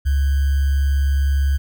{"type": "tone with sample-and-hold", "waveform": "sine", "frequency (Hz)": 69.4, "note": "C#2", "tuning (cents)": 3, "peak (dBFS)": -14, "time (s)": [0.05, 1.58], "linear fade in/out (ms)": 20, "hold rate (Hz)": 1575, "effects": []}